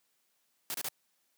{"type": "noise bursts", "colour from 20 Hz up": "white", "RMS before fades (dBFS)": -36, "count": 3, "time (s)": [0.7, 0.886], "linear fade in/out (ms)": 0, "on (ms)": 42, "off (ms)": 30, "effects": ["white hiss -75 dBFS RMS until 1.37 s", "high-pass 150 Hz 12 dB/octave"]}